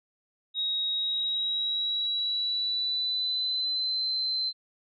sine tone with pitch glide, 3789 to 4084 Hz, A#7 to C8, +27 to -43 cents, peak -26 dBFS, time 0.54-4.53 s, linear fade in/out 50 ms, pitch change +130 cents, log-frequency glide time 0.91-4.05 s, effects none

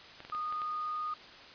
clicks, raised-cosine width 0.3 ms, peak -30 dBFS, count 6, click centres 0.204 / 0.25 / 0.299 / 0.349 / 0.525 / 0.618 s
sine tone, 1232 Hz, D#6, 17 cents flat, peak -33 dBFS, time 0.32-1.14 s, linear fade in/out 5 ms
effects white hiss -51 dBFS RMS until 1.54 s + resampled to 11025 Hz

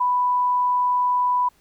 sine tone, 990 Hz, B5, 4 cents sharp, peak -17 dBFS, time 0-1.49 s, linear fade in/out 10 ms, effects pink hiss -60 dBFS RMS until 1.6 s

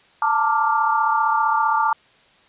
sine chord, Bb major seventh, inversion third, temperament equal with one note detuned, 880 / 915.3 / 1174.7 / 1396.9 Hz, A5 / Bb5 / D6 / F6, 0 / -32 / 0 / 0 cents, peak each -20 / -24 / -20 / -25 dBFS, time 0.22-1.93 s, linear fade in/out 2 ms, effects white hiss -54 dBFS RMS until 2.48 s + resampled to 8000 Hz

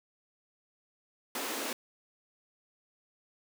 pink high-pass noise, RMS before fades -36 dBFS, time 1.35-1.73 s, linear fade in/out 2 ms, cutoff 220 Hz, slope 96 dB/octave, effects none

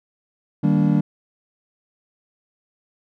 triangle chord, Eb major seventh, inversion none, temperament equal with one note detuned, 155.56 / 196 / 233.1 / 289 Hz, Eb3 / G3 / Bb3 / D4, 0 / 0 / 0 / -28 cents, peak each -17 / -17 / -21 / -20 dBFS, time 0.63-1.01 s, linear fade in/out 10 ms, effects none

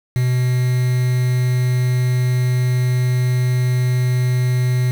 triangle tone with quantisation, 125.4 Hz, B2, 27 cents sharp, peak -12 dBFS, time 0.16-4.91 s, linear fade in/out 0 ms, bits 5, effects none

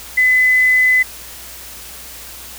sine tone, 2014 Hz, B6, 33 cents sharp, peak -9 dBFS, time 0.17-1.03 s, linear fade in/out 10 ms, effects added 60 Hz sine -43 dBFS peak until 2.58 s + white hiss -34 dBFS RMS until 2.58 s

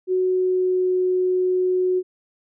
sine tone with pitch glide, 370 to 367.2 Hz, F#4 to F#4, 0 to -13 cents, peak -17 dBFS, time 0.07-2.03 s, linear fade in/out 50 ms, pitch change -13 cents, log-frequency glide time 0.19-0.96 s, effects none

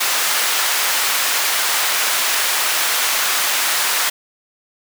pink high-pass noise, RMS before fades -18 dBFS, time 0-4.1 s, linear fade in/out 10 ms, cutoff 1100 Hz, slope 12 dB/octave, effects none

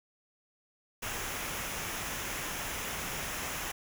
pink noise with comb filter, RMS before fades -37 dBFS, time 1.02-3.72 s, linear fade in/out 10 ms, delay 0.23 ms, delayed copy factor -0.5, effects none

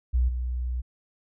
sine tone with level steps, 61.7 Hz, B1, 1 cent flat, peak -19 / -26 dBFS, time 0.13-0.82 s, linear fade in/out 20 ms, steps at 0.28 s, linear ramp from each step 10 ms, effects none

